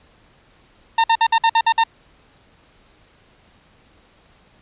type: tone bursts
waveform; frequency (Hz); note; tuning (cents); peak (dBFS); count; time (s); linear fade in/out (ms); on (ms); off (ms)
40% pulse; 909; A#5; -44; -11; 8; 0.98-1.838; 5; 60; 54
effects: pink hiss -54 dBFS RMS until 4.61 s + resampled to 8000 Hz